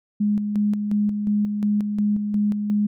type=tone with tremolo; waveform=sine; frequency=207.7 Hz; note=G#3; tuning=in tune; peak=-17 dBFS; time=0.2-2.87 s; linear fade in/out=10 ms; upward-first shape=square; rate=2.8 Hz; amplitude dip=45%; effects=none